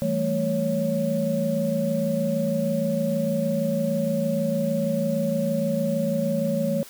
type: tone cluster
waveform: sine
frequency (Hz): 165.4 / 196.5 / 222.9 / 555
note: E3 / G3 / A3 / C#5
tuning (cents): +6 / +4 / +23 / +2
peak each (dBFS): -28 / -30 / -26 / -25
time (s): 0.02-6.83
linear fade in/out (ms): 0
effects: white hiss -45 dBFS RMS until 6.89 s